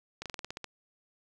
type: slowing click train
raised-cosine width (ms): 0.2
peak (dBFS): -21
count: 9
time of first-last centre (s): 0.22-0.643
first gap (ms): 37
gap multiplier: 1.1
effects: none